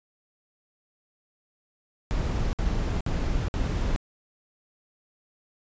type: noise bursts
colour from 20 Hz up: brown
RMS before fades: -26 dBFS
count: 4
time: 2.11-3.961 s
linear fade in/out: 0 ms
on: 420 ms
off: 57 ms
effects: resampled to 16000 Hz